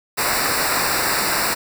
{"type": "noise with comb filter", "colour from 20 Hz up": "pink", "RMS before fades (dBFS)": -20, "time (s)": [0.17, 1.55], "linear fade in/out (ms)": 20, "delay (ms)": 0.31, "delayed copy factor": -0.9, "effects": []}